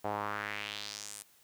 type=tone with band-pass filter sweep; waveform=sawtooth; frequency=103.83 Hz; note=G#2; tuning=in tune; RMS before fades=-39 dBFS; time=0.04-1.23 s; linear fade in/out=10 ms; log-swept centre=700 to 10000 Hz; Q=2.4; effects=white hiss -64 dBFS RMS until 1.43 s